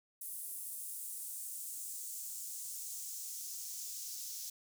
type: noise with high-pass filter sweep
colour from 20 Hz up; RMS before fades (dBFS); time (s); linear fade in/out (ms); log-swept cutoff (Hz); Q
white; -44; 0.21-4.5; 5; 10000 to 5500; 1.9
effects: none